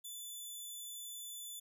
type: tone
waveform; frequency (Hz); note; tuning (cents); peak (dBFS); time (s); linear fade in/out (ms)
10% pulse; 3489; A7; -15; -37; 0.04-1.6; 10
effects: none